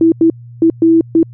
sine tone bursts at uneven times, 328.5 Hz, E4, 6 cents flat, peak -5 dBFS, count 5, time 0.01-0.12 / 0.21-0.3 / 0.62-0.7 / 0.82-1.01 / 1.15-1.23 s, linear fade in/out 2 ms, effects added 119 Hz sine -31 dBFS peak until 1.33 s

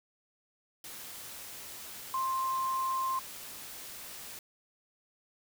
sine tone in noise, 1052 Hz, C6, 9 cents sharp, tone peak -29 dBFS, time 2.14-3.19 s, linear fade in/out 2 ms, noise white, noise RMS -45 dBFS, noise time 0.84-4.39 s, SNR +13 dB, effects none

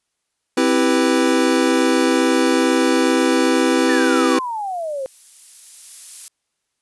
square chord, C major seventh, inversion none, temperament equal, 261.6 / 329.6 / 392 / 493.9 Hz, C4 / E4 / G4 / B4, 0 / 0 / 0 / 0 cents, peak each -19 / -19 / -23 / -21 dBFS, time 0.57-4.39 s, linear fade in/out 5 ms
violet noise with exponential growth, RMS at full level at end -29 dBFS, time 2.5-6.28 s, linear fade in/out 0 ms, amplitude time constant 820 ms
sine exponential sweep, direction down, 1813 to 515 Hz, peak -22 dBFS, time 3.89-5.06 s, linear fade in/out 0 ms
effects white hiss -74 dBFS RMS until 6.81 s + resampled to 24000 Hz

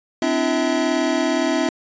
square tone cluster, 258.8 / 296.2 / 337.8 / 648 Hz, C4 / D4 / E4 / E5, -19 / +15 / +42 / -30 cents, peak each -24 dBFS, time 0.22-1.69 s, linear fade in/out 2 ms, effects resampled to 16000 Hz

